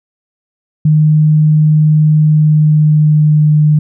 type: tone with pitch glide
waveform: sine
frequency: 153.5 to 151.39 Hz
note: D#3 to D#3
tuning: -23 to -47 cents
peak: -5 dBFS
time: 0.85-3.79 s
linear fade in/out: 5 ms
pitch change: -24 cents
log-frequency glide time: 2.18-3.6 s
effects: none